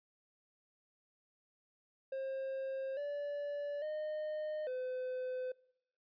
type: tone with pitch steps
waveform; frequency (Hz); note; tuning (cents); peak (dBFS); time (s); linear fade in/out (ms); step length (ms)
triangle; 534 / 578 / 613 / 509; C5 / D5 / D#5 / C5; +35 / -28 / -26 / -48; -35; 2.12-5.52; 5; 850
effects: noise-tail reverb RT60 0.7 s tail -23 dB re dry + resampled to 11025 Hz